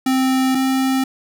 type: tone pair in turn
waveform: square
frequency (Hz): 261.6 / 264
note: C4 / C4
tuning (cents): 0 / +16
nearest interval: unison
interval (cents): 16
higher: second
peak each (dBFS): -15 / -16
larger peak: first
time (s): 0.06-0.55 / 0.55-1.04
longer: neither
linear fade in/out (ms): 5
effects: none